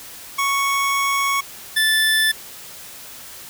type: tone pair in turn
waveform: 25% pulse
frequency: 1108.7 / 1755 Hz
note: C#6 / A6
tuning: 0 / -5 cents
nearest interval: minor sixth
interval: 795 cents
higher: second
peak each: -14 / -11 dBFS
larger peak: second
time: 0.38-1.41 / 1.76-2.32 s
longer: first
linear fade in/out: 10 ms
effects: white hiss -38 dBFS RMS until 3.49 s